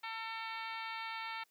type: harmonic tone with a mistuned harmonic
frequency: 449.3 Hz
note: A4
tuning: 36 cents sharp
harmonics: 2 / 3 / 4 / 5 / 6 / 7 / 8 / 9 / 10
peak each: -44 / -46 / -49 / -46 / -51 / -54 / -53 / -55 / -57 dBFS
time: 0.03-1.44 s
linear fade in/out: 10 ms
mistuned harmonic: 8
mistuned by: +26 cents
effects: white hiss -74 dBFS RMS until 1.5 s + high-pass 200 Hz 12 dB/octave